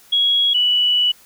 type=tone pair in turn; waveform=sine; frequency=3322 / 2954 Hz; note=G#7 / F#7; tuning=0 / -3 cents; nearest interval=major second; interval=203 cents; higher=first; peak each=-13 dBFS; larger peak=neither; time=0.12-0.54 / 0.54-1.12 s; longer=second; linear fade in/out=10 ms; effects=white hiss -49 dBFS RMS until 1.25 s